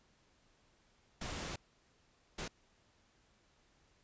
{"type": "noise bursts at uneven times", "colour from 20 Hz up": "pink", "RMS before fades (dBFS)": -42, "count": 2, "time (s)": [[1.21, 1.56], [2.38, 2.48]], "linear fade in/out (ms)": 5, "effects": ["pink hiss -71 dBFS RMS until 4.03 s", "resampled to 16000 Hz"]}